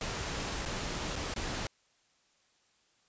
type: noise with dropouts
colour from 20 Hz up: pink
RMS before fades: -36 dBFS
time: 0.01-1.67 s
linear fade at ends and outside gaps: 2 ms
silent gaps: 0.653-0.658 / 1.157-1.161 / 1.34-1.361 s
effects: white hiss -70 dBFS RMS until 3.08 s + resampled to 16000 Hz